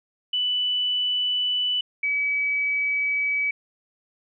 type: tone pair in turn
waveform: sine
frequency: 2980 / 2283 Hz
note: F#7 / D7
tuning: +12 / -50 cents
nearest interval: perfect fourth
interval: 462 cents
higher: first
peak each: -21 dBFS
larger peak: neither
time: 0.33-1.81 / 2.03-3.51 s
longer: neither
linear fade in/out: 5 ms
effects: none